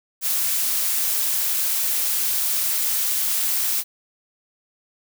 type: noise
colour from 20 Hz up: blue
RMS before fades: -22 dBFS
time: 0.21-3.84 s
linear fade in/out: 50 ms
effects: none